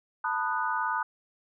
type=chord; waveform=sine; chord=B dominant seventh; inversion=third; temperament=just; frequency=889 / 987.8 / 1234.7 / 1481.6 Hz; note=A5 / B5 / D#6 / F#6; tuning=+18 / 0 / -14 / +2 cents; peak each=-32 dBFS; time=0.24-1.03 s; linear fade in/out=5 ms; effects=none